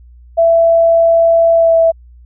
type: tone with pitch glide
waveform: sine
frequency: 666 to 658.7 Hz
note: E5 to E5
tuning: +18 to -1 cents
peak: -6 dBFS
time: 0.37-1.92 s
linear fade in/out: 20 ms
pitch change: -19 cents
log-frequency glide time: 1.54-1.76 s
effects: added 60 Hz sine -37 dBFS peak until 2.25 s